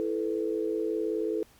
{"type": "chord", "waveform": "sine", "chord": "E suspended fourth", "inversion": "none", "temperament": "equal with one note detuned", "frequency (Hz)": [329.6, 434.9, 493.9], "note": ["E4", "A4", "B4"], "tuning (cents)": [0, -20, 0], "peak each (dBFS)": [-31, -29, -35], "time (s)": [0, 1.43], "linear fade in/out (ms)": 0, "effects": ["pink hiss -59 dBFS RMS until 1.59 s", "MP3 96 kbps"]}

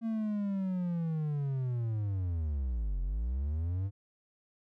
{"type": "linear two-way sweep", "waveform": "triangle", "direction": "down then up", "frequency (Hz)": [228.9, 43.19, 100.8], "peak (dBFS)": -28, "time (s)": [0.01, 3.91], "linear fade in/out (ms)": 50, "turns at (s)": 3.01, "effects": []}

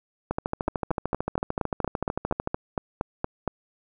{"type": "two click trains", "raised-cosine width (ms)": 1, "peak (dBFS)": [-12, -11], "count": [30, 13], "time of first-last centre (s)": [[0.31, 2.474], [0.68, 3.477]], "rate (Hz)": [13.4, 4.29], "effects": []}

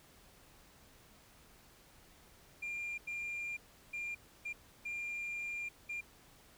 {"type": "tone bursts at uneven times", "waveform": "sine", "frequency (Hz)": 2396, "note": "D7", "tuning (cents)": 34, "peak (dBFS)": -36, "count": 6, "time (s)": [[2.62, 2.98], [3.07, 3.57], [3.93, 4.15], [4.45, 4.53], [4.85, 5.69], [5.89, 6.01]], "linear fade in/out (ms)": 10, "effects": ["tanh soft clip ceiling -36 dBFS", "pink hiss -62 dBFS RMS until 6.57 s"]}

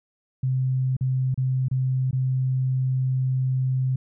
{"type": "tone with dropouts", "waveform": "sine", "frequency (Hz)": 130, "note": "C3", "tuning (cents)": -11, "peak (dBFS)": -20, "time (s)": [0.43, 3.96], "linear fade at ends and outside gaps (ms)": 5, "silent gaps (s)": [[0.967, 1.009], [1.344, 1.376], [1.684, 1.712], [2.111, 2.129]], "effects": []}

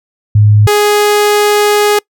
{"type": "tone pair in turn", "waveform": ["sine", "sawtooth"], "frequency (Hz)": [105, 415.7], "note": ["G#2", "G#4"], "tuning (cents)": [19, 2], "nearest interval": "2 octaves", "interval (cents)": 2383, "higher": "second", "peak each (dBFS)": -3, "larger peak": "neither", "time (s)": [[0.35, 0.67], [0.67, 1.99]], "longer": "second", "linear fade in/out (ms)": 5, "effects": ["noise-tail reverb RT60 0.1 s tail -25 dB re dry"]}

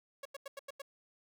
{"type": "tone bursts", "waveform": "sawtooth", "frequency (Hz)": 554.4, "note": "C#5", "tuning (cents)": 0, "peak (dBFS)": -38, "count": 6, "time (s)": [0.23, 0.819], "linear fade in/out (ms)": 5, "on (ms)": 24, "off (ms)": 89, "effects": []}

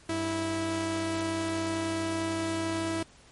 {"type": "tone pair together", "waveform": "sawtooth", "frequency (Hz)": [98.01, 327.4], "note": ["G2", "E4"], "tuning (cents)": [0, -12], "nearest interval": "octave + major sixth", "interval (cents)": 2088, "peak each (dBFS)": [-33, -25], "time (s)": [0.09, 3.03], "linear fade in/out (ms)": 5, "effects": ["pink hiss -56 dBFS RMS until 3.31 s", "MP3 48 kbps"]}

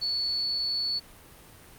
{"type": "tone", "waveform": "sine", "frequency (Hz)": 4435, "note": "C#8", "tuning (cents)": 0, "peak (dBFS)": -26, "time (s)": [0.01, 1], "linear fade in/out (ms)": 20, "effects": ["pink hiss -51 dBFS RMS until 1.78 s", "Opus 48 kbps"]}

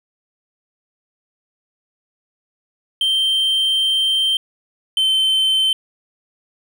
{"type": "tone pair in turn", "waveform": "triangle", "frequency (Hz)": [3136, 3089], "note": ["G7", "G7"], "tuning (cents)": [0, -26], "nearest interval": "unison", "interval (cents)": 26, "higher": "first", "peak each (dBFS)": [-13, -12], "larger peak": "second", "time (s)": [[3.01, 4.37], [4.97, 5.73]], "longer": "first", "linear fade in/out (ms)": 2, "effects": []}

